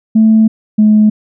sine tone pair in turn, 220 / 213.4 Hz, A3 / G#3, 0 / +47 cents, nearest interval minor second, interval 53 cents, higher first, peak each -3 dBFS, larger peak neither, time 0.15-0.48 / 0.78-1.1 s, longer first, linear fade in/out 10 ms, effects tanh soft clip ceiling 0 dBFS

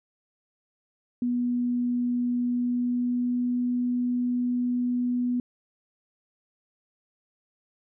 sine tone with pitch glide, 244 to 245.8 Hz, B3 to B3, -21 to -8 cents, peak -23 dBFS, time 1.22-5.4 s, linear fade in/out 2 ms, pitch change +13 cents, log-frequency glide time 2.43-3.58 s, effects none

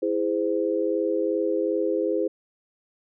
sine chord, E augmented, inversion none, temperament just, 329.6 / 412 / 515 Hz, E4 / G#4 / B#4, 0 / -14 / -28 cents, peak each -26 dBFS, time 0.02-2.28 s, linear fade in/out 10 ms, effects none

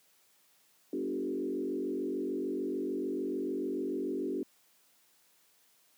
sine tone with frequency modulation, 329.6 Hz, E4, in tune, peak -31 dBFS, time 0.93-4.43 s, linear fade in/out 2 ms, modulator 46.8 Hz, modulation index 1.8, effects white hiss -67 dBFS RMS until 5.97 s + high-pass 150 Hz 12 dB/octave

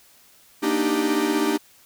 45% pulse chord, Eb major seventh, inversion second, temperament equal with one note detuned, 233.1 / 295 / 311.1 / 392 Hz, Bb3 / D4 / Eb4 / G4, 0 / +8 / 0 / 0 cents, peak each -29 / -24 / -25 / -25 dBFS, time 0.62-1.58 s, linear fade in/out 20 ms, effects white hiss -54 dBFS RMS until 1.85 s

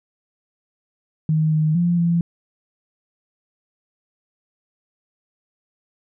sine tone with pitch steps, 156.5 / 155.2 / 173.3 / 170 Hz, D#3 / D#3 / F3 / F3, +10 / -4 / -13 / -46 cents, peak -15 dBFS, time 1.29-2.21 s, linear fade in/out 2 ms, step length 230 ms, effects none

